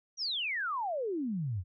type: exponential sweep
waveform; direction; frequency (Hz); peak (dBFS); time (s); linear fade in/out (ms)
sine; down; 5900 to 83; -31; 0.17-1.64; 50
effects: none